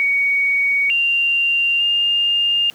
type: tone with pitch steps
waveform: sine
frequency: 2241 / 2779 / 2812 Hz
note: C#7 / F7 / F7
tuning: +18 / -9 / +11 cents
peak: -14 dBFS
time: 0-2.7 s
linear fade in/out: 0 ms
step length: 900 ms
effects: pink hiss -47 dBFS RMS until 2.74 s + high-pass 150 Hz 12 dB/octave